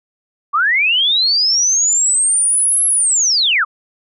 sine linear two-way sweep, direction up then down, 1102 to 11175 to 1102 Hz, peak -11 dBFS, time 0.53-3.65 s, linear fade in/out 20 ms, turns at 2.86 s, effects none

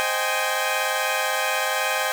15% pulse chord, Ab major seventh, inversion first, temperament equal with one note detuned, 523.3 / 622.3 / 774.5 / 830.6 Hz, C5 / Eb5 / G5 / Ab5, 0 / 0 / -21 / 0 cents, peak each -21 dBFS, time 0-2.12 s, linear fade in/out 0 ms, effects none

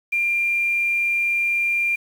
sine tone with quantisation, 2388 Hz, D7, 28 cents sharp, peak -18 dBFS, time 0.12-1.96 s, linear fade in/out 10 ms, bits 7, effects none

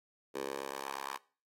10% pulse tone with high-pass filter sweep, 68.4 Hz, C#2, 23 cents flat, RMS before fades -41 dBFS, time 0.34-1.18 s, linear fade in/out 20 ms, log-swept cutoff 430 to 980 Hz, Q 2.1, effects noise-tail reverb RT60 0.4 s tail -21 dB re dry + AAC 48 kbps

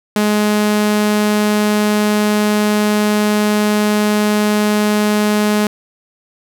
sawtooth tone, 210 Hz, G#3, 19 cents sharp, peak -8 dBFS, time 0.16-5.67 s, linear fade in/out 2 ms, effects 8-bit

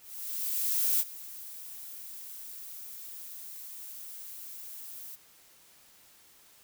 violet noise with ADSR envelope, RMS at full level -26 dBFS, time 0-5.16 s, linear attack 1000 ms, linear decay 37 ms, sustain -18 dB, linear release 16 ms, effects white hiss -59 dBFS RMS until 6.63 s

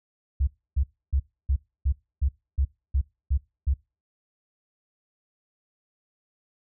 sine tone bursts, 68.2 Hz, C#2, 28 cents flat, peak -19 dBFS, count 10, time 0.4-3.74 s, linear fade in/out 10 ms, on 73 ms, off 290 ms, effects noise-tail reverb RT60 0.3 s tail -24 dB re dry

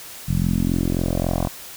10% pulse tone with low-pass filter sweep, 43.65 Hz, F1, in tune, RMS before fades -21 dBFS, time 0.28-1.48 s, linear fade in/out 10 ms, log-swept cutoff 150 to 890 Hz, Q 2.3, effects white hiss -38 dBFS RMS until 1.76 s

